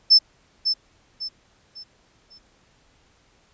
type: tone with echo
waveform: sine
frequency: 5280 Hz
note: E8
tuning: 2 cents sharp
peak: -9 dBFS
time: 0.1-0.19 s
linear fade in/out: 20 ms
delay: 550 ms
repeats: 4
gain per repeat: -9 dB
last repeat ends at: 2.39 s
effects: pink hiss -60 dBFS RMS until 3.53 s + resampled to 16000 Hz